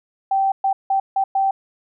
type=tone bursts at uneven times; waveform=sine; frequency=778 Hz; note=G5; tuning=13 cents flat; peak=-15 dBFS; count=5; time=0.31-0.52 / 0.64-0.73 / 0.9-1 / 1.16-1.24 / 1.35-1.51 s; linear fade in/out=5 ms; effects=none